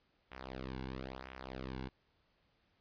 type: tone with flanger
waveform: sawtooth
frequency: 65 Hz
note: C2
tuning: 11 cents flat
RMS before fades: -45 dBFS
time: 0.31-1.89 s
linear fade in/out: 10 ms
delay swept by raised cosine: 0.22 to 1.62 ms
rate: 1 Hz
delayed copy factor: -0.85
effects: pink hiss -75 dBFS RMS until 2.8 s + resampled to 11025 Hz